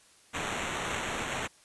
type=noise with sample-and-hold; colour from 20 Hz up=violet; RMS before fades=-34 dBFS; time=0.33-1.48 s; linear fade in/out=20 ms; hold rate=4900 Hz; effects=white hiss -60 dBFS RMS until 1.64 s + resampled to 24000 Hz